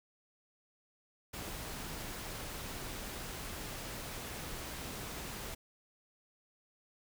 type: noise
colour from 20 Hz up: pink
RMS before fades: -43 dBFS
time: 1.33-5.55 s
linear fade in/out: 10 ms
effects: none